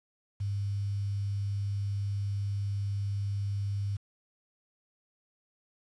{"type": "tone with quantisation", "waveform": "sine", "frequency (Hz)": 100.3, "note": "G2", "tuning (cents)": 40, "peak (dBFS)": -29, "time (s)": [0.4, 3.97], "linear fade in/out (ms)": 10, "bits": 9, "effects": ["resampled to 22050 Hz"]}